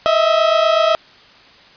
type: tone pair together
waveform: 30% pulse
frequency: 631.2 / 659.3 Hz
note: D#5 / E5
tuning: +25 / 0 cents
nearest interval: minor second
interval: 75 cents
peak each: -12 dBFS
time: 0.06-0.95 s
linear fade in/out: 0 ms
effects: white hiss -45 dBFS RMS until 1.76 s + resampled to 11025 Hz